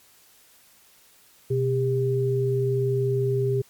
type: tone pair together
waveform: sine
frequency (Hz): 126.25 / 399.7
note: B2 / G4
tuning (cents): +39 / +34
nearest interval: octave + minor sixth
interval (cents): 1995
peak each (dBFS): -23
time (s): 1.5-3.62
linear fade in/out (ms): 10
effects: white hiss -56 dBFS RMS until 3.69 s + MP3 96 kbps